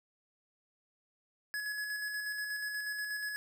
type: tone with tremolo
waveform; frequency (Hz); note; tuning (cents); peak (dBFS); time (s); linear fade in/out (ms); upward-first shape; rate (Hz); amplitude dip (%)
square; 1691; G#6; +31; -35; 1.54-3.36; 0; square; 8.3; 30
effects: none